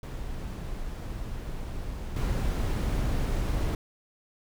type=noise with level steps; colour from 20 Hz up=brown; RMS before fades=-35 / -27 dBFS; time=0.03-3.75 s; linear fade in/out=2 ms; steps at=2.16 s; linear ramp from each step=5 ms; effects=none

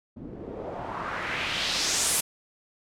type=noise with low-pass filter sweep; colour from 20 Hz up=white; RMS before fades=-30 dBFS; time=0.16-2.21 s; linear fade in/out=10 ms; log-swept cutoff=230 to 11000 Hz; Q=2; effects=none

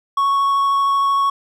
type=tone with vibrato; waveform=triangle; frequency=1108.7 Hz; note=C#6; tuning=in tune; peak=-12 dBFS; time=0.17-1.3 s; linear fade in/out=5 ms; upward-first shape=triangle; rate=13 Hz; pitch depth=8 cents each way; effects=none

